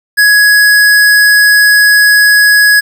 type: tone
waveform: square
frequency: 1673 Hz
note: G#6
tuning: 12 cents sharp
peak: -4 dBFS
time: 0.17-2.81 s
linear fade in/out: 20 ms
effects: 7-bit